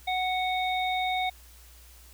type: harmonic tone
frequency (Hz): 740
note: F#5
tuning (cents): 0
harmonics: 1 / 3 / 5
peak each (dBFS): -27 / -32 / -34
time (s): 0.07-1.3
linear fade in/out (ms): 10
effects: added 60 Hz sine -51 dBFS peak until 2.13 s + white hiss -55 dBFS RMS until 2.13 s